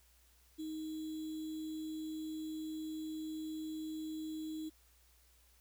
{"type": "tone with sample-and-hold", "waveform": "sine", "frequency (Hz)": 313.4, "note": "D#4", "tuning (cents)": 13, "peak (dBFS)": -39, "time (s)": [0.58, 4.7], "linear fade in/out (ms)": 20, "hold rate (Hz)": 3675, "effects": ["added 60 Hz sine -67 dBFS peak until 5.6 s", "white hiss -69 dBFS RMS until 5.6 s"]}